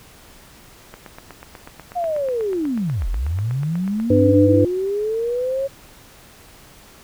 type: click train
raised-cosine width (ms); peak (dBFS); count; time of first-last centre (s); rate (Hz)
0.5; -21; 26; 0.94-4; 8.17
type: linear two-way sweep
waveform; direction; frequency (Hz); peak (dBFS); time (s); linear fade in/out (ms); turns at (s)
sine; down then up; 725 to 36.71 to 553; -19; 1.95-5.68; 20; 3.08
type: harmonic tone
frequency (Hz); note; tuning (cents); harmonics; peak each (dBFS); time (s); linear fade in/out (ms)
99.9; G2; +33; 1 / 3 / 5; -17 / -16 / -15; 4.1-4.65; 5
effects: pink hiss -46 dBFS RMS until 7.03 s